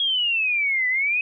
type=exponential two-way sweep; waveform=sine; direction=down then up; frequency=3322 to 1975.5 to 2557 Hz; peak=-19 dBFS; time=0-1.21 s; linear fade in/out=2 ms; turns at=0.88 s; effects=none